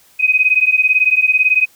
sine beating tone pair, 2505 / 2523 Hz, D#7 / D#7, +11 / +23 cents, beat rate 18 Hz, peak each -13 dBFS, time 0.19-1.66 s, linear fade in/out 20 ms, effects white hiss -50 dBFS RMS until 1.75 s

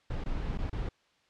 brown noise with dropouts, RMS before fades -33 dBFS, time 0.1-0.89 s, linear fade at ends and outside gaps 5 ms, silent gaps 0.24-0.259 / 0.576-0.586 / 0.698-0.728 s, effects white hiss -68 dBFS RMS until 1.29 s + low-pass 4000 Hz 12 dB/octave

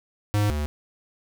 square tone pair in turn, 103.83 / 74.41 Hz, G#2 / D2, 0 / +23 cents, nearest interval tritone, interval 577 cents, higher first, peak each -20 / -25 dBFS, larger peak first, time 0.34-0.5 / 0.5-0.66 s, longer neither, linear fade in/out 0 ms, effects none

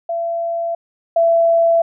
sine tone pair in turn, 675 / 669.2 Hz, E5 / E5, +41 / +26 cents, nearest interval unison, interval 15 cents, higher first, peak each -18 / -10 dBFS, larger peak second, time 0.09-0.75 / 1.16-1.82 s, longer neither, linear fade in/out 5 ms, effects none

